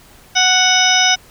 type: harmonic tone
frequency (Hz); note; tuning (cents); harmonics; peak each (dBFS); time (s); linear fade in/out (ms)
740; F#5; 0; 1 / 2 / 3 / 4 / 5 / 7 / 8; -18 / -18 / -18 / -18 / -18 / -18 / -18; 0.35-1.16; 20
effects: pink hiss -45 dBFS RMS until 1.3 s